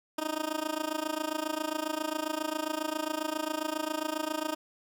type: tone with amplitude modulation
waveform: 15% pulse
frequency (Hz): 310.6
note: D#4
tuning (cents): -3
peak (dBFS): -21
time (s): 0.18-4.55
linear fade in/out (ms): 5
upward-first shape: sine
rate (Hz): 27.4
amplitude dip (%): 90
effects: none